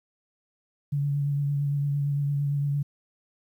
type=tone with vibrato; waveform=sine; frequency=142.7 Hz; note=D3; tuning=49 cents flat; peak=-23 dBFS; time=0.92-2.83 s; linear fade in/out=10 ms; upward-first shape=triangle; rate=8.8 Hz; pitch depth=26 cents each way; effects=10-bit